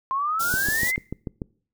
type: exponential sweep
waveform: sine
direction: up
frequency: 1049 to 2119 Hz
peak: -22 dBFS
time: 0.11-0.96 s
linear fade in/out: 0 ms
type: band-stop noise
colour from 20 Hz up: white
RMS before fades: -29 dBFS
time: 0.39-0.92 s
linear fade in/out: 20 ms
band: 880 to 4000 Hz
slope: 24 dB/octave
type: click train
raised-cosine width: 3 ms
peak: -16 dBFS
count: 7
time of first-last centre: 0.54-1.418 s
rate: 6.83 Hz
effects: noise-tail reverb RT60 0.5 s tail -24 dB re dry